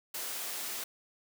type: high-pass noise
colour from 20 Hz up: white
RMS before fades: -38 dBFS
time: 0.14-0.84 s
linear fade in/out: 5 ms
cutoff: 290 Hz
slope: 12 dB/octave
effects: none